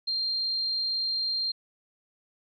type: tone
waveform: sine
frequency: 4186 Hz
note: C8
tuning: in tune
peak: -26 dBFS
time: 0.07-1.52 s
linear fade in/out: 10 ms
effects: none